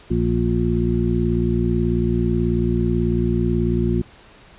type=harmonic tone with a mistuned harmonic; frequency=58.27 Hz; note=A#1; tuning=in tune; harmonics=1 / 2 / 3 / 4 / 6; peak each=-23 / -23 / -23 / -23 / -23 dBFS; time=0.1-4.02 s; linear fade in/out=10 ms; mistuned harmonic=6; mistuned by=+19 cents; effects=pink hiss -47 dBFS RMS until 4.58 s + resampled to 8000 Hz